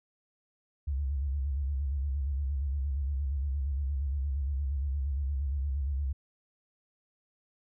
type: tone with vibrato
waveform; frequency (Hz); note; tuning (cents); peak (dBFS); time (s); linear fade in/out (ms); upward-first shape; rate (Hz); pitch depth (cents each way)
sine; 69.3; C#2; 0; -28; 0.87-6.13; 10; square; 8.6; 84
effects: none